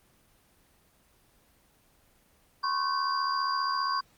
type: tone cluster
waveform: sine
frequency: 1023 / 1098 / 1527 / 4783 Hz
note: C6 / C#6 / G6 / D8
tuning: -39 / -17 / -46 / +31 cents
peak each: -34 / -28 / -37 / -34 dBFS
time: 2.63-4.01 s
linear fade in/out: 10 ms
effects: pink hiss -64 dBFS RMS until 4.17 s + Opus 24 kbps